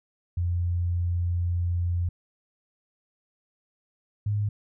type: tone pair in turn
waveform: sine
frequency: 87.31 / 103.83 Hz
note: F2 / G#2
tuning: 0 / 0 cents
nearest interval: minor third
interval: 300 cents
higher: second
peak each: -23 dBFS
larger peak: neither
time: 0.37-2.09 / 4.26-4.49 s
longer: first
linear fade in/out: 5 ms
effects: none